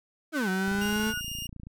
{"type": "exponential two-way sweep", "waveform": "35% pulse", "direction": "down then up", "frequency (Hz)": [335.3, 185, 221.8], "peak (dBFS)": -25, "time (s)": [0.32, 1.14], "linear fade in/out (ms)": 50, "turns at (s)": 0.49}
{"type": "tone with pitch glide", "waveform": "sine", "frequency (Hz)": [1516, 1461.8], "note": ["F#6", "F#6"], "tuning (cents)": [42, -21], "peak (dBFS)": -32, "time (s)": [0.33, 1.21], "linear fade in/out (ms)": 20, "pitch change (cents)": -63, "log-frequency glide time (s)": [0.58, 1.07]}
{"type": "click train", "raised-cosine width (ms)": 5, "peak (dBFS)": -30, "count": 29, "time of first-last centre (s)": [0.68, 1.669], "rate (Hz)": 28.3}
{"type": "tone", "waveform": "sawtooth", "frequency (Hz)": 2831, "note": "F7", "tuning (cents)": 23, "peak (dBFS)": -31, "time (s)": [0.81, 1.47], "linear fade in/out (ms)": 5}
{"effects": []}